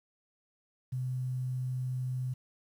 sine tone with quantisation, 127.6 Hz, C3, 43 cents flat, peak -31 dBFS, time 0.92-2.34 s, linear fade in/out 10 ms, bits 10, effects none

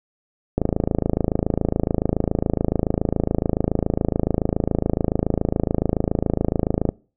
click train, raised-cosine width 2 ms, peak -5 dBFS, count 172, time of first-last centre 0.58-6.89 s, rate 27.1 Hz, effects noise-tail reverb RT60 0.4 s tail -24 dB re dry

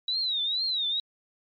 sine tone with vibrato, 3869 Hz, B7, 36 cents flat, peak -25 dBFS, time 0.08-1 s, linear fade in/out 2 ms, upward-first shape triangle, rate 2.2 Hz, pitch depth 180 cents each way, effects MP3 64 kbps

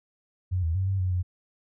sine tone with pitch steps, 91.6 / 81.5 / 94.8 / 96.7 / 92 / 90.1 Hz, F#2 / E2 / F#2 / G2 / F#2 / F#2, -17 / -19 / +43 / -23 / -9 / -45 cents, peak -23 dBFS, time 0.51-1.23 s, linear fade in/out 20 ms, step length 120 ms, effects none

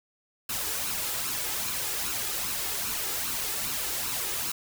white noise with flanger, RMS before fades -31 dBFS, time 0.49-4.52 s, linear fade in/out 5 ms, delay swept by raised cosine 0.73 to 2.43 ms, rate 2.5 Hz, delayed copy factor +0.55, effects none

